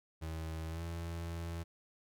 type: tone with pitch glide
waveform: 35% pulse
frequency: 80.3 to 84.05 Hz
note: E2 to E2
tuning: -45 to +34 cents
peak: -37 dBFS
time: 0.21-1.64 s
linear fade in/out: 20 ms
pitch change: +79 cents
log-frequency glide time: 0.68-0.82 s
effects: none